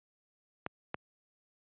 clicks, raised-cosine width 0.5 ms, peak -19 dBFS, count 2, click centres 0.664 / 0.944 s, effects high-pass 100 Hz 12 dB/octave + resampled to 8000 Hz

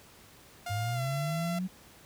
sawtooth tone with pitch glide, 706 to 676.8 Hz, F5 to E5, +19 to +45 cents, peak -31 dBFS, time 0.66-1.59 s, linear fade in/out 5 ms, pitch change -74 cents, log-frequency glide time 0.93-1.01 s
sine linear sweep, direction up, 99.1 to 189.1 Hz, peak -30 dBFS, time 0.69-1.68 s, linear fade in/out 20 ms
effects pink hiss -55 dBFS RMS until 2.05 s + high-pass 60 Hz 12 dB/octave

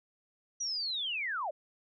sine linear sweep, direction down, 5880 to 540 Hz, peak -32 dBFS, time 0.6-1.51 s, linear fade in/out 10 ms, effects none

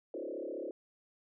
sine tone with frequency modulation, 439 Hz, A4, 4 cents flat, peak -37 dBFS, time 0.14-0.71 s, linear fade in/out 2 ms, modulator 34.9 Hz, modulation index 3.7, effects none

